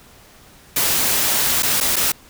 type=noise with dropouts; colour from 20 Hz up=white; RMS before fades=-18 dBFS; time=0.76-2.12 s; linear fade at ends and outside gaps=5 ms; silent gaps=1.624-1.63 / 1.803-1.809 / 1.959-1.964 s; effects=pink hiss -47 dBFS RMS until 2.29 s